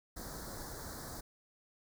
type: band-stop noise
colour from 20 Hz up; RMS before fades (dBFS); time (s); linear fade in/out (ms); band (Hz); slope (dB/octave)
pink; -45; 0.16-1.21; 10; 1800 to 4100; 48
effects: none